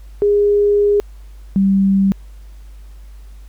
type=tone pair in turn; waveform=sine; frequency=410 / 194.84 Hz; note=G#4 / G3; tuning=-22 / -10 cents; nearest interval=octave + minor second; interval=1288 cents; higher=first; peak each=-10 / -10 dBFS; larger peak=neither; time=0.22-1 / 1.56-2.12 s; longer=first; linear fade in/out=0 ms; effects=added 50 Hz sine -34 dBFS peak until 3.48 s + pink hiss -54 dBFS RMS until 3.48 s